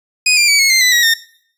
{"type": "tone with pitch steps", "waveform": "20% pulse", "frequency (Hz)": [2494, 2386, 2282, 2182, 2088, 1996.7, 1909.9, 1826.8], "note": ["D#7", "D7", "C#7", "C#7", "C7", "B6", "A#6", "A#6"], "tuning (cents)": [3, 27, 50, -28, -4, 18, 42, -36], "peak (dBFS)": -4, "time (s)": [0.26, 1.14], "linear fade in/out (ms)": 5, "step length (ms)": 110, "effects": ["noise-tail reverb RT60 0.6 s tail -19 dB re dry", "resampled to 32000 Hz"]}